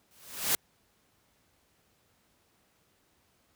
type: noise with exponential growth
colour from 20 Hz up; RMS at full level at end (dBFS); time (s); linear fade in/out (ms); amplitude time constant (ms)
white; -24; 0.11-0.55; 1; 94
effects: pink hiss -69 dBFS RMS until 3.55 s + high-pass 60 Hz 12 dB/octave